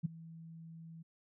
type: tone with ADSR envelope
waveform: sine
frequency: 163.8 Hz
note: E3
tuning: 11 cents flat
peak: -28 dBFS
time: 0.03-1.03 s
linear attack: 23 ms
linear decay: 12 ms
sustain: -20 dB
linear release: 14 ms
effects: none